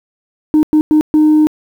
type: tone bursts at uneven times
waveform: sine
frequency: 306.6 Hz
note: D#4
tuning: 25 cents flat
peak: -4 dBFS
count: 4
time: 0.54-0.63 / 0.73-0.81 / 0.91-1.01 / 1.14-1.47 s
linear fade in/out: 0 ms
effects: tanh soft clip ceiling -4 dBFS + 7-bit